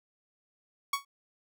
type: tone with exponential decay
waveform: sawtooth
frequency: 1117 Hz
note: C#6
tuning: 13 cents sharp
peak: -20 dBFS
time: 0.93-1.05 s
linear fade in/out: 5 ms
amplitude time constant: 25 ms
effects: none